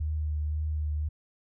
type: tone with vibrato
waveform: sine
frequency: 76.2 Hz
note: D#2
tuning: 36 cents flat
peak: -27 dBFS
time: 0-1.09 s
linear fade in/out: 10 ms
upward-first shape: triangle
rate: 1.9 Hz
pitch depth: 26 cents each way
effects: none